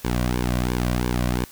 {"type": "tone with flanger", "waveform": "sawtooth", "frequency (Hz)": 61.2, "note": "B1", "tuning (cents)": -15, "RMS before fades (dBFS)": -23, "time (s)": [0.04, 1.45], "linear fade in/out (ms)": 10, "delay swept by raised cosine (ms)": [1.5, 2.36], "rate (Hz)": 2.9, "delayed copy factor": -0.75, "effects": ["white hiss -46 dBFS RMS until 1.51 s"]}